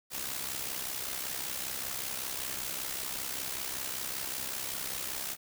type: noise with amplitude modulation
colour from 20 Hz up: white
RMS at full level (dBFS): -34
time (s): 0.1-5.37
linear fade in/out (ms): 50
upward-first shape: sine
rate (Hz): 65.2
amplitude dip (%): 60
effects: none